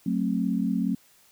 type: chord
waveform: sine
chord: F# diminished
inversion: none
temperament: just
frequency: 185 / 222 / 266.4 Hz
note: F#3 / A3 / C4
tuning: 0 / +16 / +31 cents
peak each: -27 / -27 / -28 dBFS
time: 0.06-0.95 s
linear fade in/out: 5 ms
effects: white hiss -59 dBFS RMS until 1.31 s